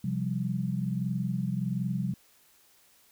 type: chord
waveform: sine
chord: C suspended fourth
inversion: none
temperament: equal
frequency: 130.81 / 174.61 / 196 Hz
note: C3 / F3 / G3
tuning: 0 / 0 / 0 cents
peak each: -32 dBFS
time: 0.04-2.14 s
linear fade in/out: 5 ms
effects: white hiss -62 dBFS RMS until 3.11 s